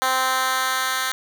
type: tone with high-pass filter sweep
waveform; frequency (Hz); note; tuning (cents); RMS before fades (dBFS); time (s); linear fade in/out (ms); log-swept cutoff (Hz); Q
10% pulse; 260; C4; -11; -22; 0.02-1.12; 0; 820 to 1700; 1
effects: none